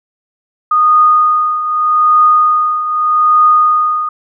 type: tone with tremolo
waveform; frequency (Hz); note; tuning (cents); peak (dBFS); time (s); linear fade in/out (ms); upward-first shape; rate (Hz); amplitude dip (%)
sine; 1233; D#6; -16; -4; 0.71-4.09; 5; triangle; 0.82; 70
effects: none